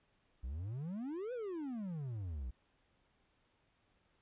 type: exponential two-way sweep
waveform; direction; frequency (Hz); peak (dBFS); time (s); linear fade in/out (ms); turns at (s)
triangle; up then down; 57.3 to 515 to 57.3; -37; 0.43-2.51; 10; 1.33
effects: pink hiss -75 dBFS RMS until 4.21 s + resampled to 8000 Hz

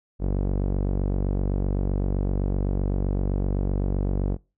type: tone with low-pass filter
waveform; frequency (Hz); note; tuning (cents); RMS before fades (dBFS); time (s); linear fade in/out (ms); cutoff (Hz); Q
sawtooth; 47.8; G1; -43; -24; 0.19-4.38; 50; 490; 0.94
effects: noise-tail reverb RT60 0.3 s tail -25 dB re dry

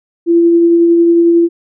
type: tone with tremolo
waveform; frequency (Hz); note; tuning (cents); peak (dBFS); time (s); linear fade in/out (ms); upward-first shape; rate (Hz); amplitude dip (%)
sine; 339; E4; +49; -4; 0.26-1.49; 50; triangle; 11; 25
effects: none

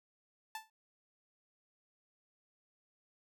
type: tone with exponential decay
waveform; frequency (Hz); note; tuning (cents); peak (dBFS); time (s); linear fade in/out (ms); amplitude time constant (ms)
sawtooth; 880; A5; 0; -34; 0.55-0.7; 2; 32
effects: none

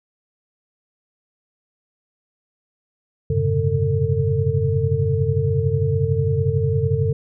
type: tone cluster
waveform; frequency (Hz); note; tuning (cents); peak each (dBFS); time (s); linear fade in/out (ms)
sine; 91.7 / 105.2 / 131.8 / 142.8 / 450.2; F#2 / G#2 / C3 / D3 / A4; -15 / +23 / +13 / -48 / +40; -23; 3.3-7.13; 5
effects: none

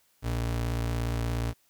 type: ring-modulated tone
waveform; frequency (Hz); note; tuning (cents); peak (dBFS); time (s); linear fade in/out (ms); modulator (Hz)
square; 88; F2; +14; -25; 0.22-1.54; 50; 28.5
effects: white hiss -67 dBFS RMS until 1.69 s

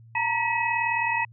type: tone cluster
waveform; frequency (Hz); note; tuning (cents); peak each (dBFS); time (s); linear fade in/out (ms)
sine; 907 / 946 / 1937 / 2556; A#5 / A#5 / B6 / D#7; -48 / +25 / -34 / +46; -28; 0.15-1.25; 5
effects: added 114 Hz sine -47 dBFS peak until 1.32 s

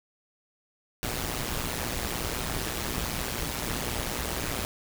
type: noise with amplitude modulation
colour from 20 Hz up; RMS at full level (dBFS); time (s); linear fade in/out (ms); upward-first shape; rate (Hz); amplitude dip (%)
pink; -28; 1.03-4.65; 0; sine; 120; 85
effects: none

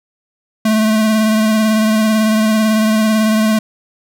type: tone with vibrato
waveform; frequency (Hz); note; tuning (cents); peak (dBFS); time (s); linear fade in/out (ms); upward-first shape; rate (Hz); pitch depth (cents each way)
square; 217.5; A3; -20; -11; 0.65-3.59; 5; triangle; 18; 31
effects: none

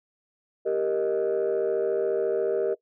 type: chord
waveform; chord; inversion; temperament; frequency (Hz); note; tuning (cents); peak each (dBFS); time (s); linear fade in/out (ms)
sine; Eb major; first; equal; 392 / 466.2 / 622.3; G4 / Bb4 / Eb5; 0 / 0 / 0; -25 / -24 / -28; 0.65-2.75; 20
effects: noise-tail reverb RT60 0.1 s tail -19 dB re dry + tanh soft clip ceiling -18 dBFS

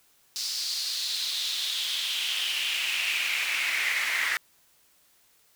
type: noise with high-pass filter sweep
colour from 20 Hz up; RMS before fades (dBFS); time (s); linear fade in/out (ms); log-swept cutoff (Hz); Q
brown; -29; 0.36-4.37; 0; 4900 to 1900; 4.3
effects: white hiss -63 dBFS RMS until 5.55 s

